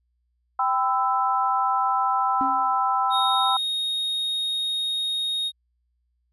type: chord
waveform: sine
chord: E minor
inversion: first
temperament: equal with one note detuned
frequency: 784 / 1009.1 / 1318.5 Hz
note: G5 / B5 / E6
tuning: 0 / +37 / 0 cents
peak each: -24 dBFS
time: 0.59-3.57 s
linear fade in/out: 5 ms
type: tone with exponential decay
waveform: triangle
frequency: 271.3 Hz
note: C#4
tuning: 37 cents flat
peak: -23 dBFS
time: 2.41-2.83 s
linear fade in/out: 0 ms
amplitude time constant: 90 ms
type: tone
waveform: triangle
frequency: 3729 Hz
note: A#7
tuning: in tune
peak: -22 dBFS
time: 3.1-5.52 s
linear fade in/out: 50 ms
effects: added 60 Hz sine -68 dBFS peak until 6.32 s + resampled to 32000 Hz